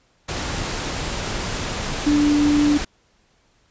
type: tone in noise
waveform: sine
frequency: 293.7 Hz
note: D4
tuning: in tune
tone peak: -14 dBFS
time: 2.06-2.78 s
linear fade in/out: 10 ms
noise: pink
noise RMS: -26 dBFS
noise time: 0.28-2.85 s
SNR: +9 dB
effects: pink hiss -61 dBFS RMS until 3.7 s + resampled to 16000 Hz